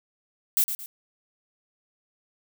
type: noise with echo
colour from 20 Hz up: violet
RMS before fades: -21 dBFS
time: 0.57-0.64 s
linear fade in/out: 0 ms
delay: 110 ms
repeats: 2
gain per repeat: -9 dB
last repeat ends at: 0.86 s
effects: none